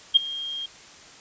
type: tone with ADSR envelope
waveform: sine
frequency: 3222 Hz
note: G7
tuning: 47 cents sharp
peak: -9 dBFS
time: 0.14-0.66 s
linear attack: 22 ms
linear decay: 14 ms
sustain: -20 dB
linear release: 5 ms
effects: white hiss -47 dBFS RMS until 1.2 s + resampled to 16000 Hz